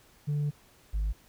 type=tone pair in turn; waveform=sine; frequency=146.83 / 51.91 Hz; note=D3 / G#1; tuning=0 / 0 cents; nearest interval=octave + tritone; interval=1800 cents; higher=first; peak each=-24 dBFS; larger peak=neither; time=0.27-0.51 / 0.93-1.13 s; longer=first; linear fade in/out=20 ms; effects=tanh soft clip ceiling -25 dBFS + pink hiss -60 dBFS RMS until 1.28 s